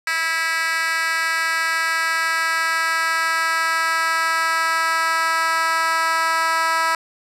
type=tone with high-pass filter sweep; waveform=10% pulse; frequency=326 Hz; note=E4; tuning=19 cents flat; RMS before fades=-20 dBFS; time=0.07-6.95 s; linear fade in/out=2 ms; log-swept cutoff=1800 to 1100 Hz; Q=1.9; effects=low-pass 11000 Hz 12 dB/octave